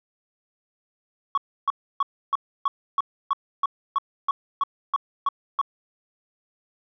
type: tone bursts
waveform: sine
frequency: 1114 Hz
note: C#6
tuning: 8 cents sharp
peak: -16 dBFS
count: 14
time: 1.35-5.614 s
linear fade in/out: 2 ms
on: 26 ms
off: 300 ms
effects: tanh soft clip ceiling -17 dBFS